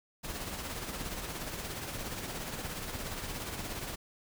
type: noise with tremolo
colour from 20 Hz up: pink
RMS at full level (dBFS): -37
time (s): 0.23-3.96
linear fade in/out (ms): 20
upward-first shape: triangle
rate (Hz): 17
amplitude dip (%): 50
effects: none